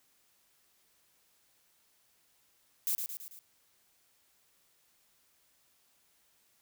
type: noise with echo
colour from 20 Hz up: violet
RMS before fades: -31 dBFS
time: 2.87-2.95 s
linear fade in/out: 0 ms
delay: 110 ms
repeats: 4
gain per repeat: -5 dB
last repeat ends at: 3.39 s
effects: white hiss -70 dBFS RMS until 6.61 s